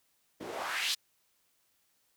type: noise with band-pass filter sweep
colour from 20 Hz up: white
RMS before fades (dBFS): -35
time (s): 0.4-0.95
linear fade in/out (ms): 10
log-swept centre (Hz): 270 to 4500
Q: 2.2
effects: white hiss -73 dBFS RMS until 2.16 s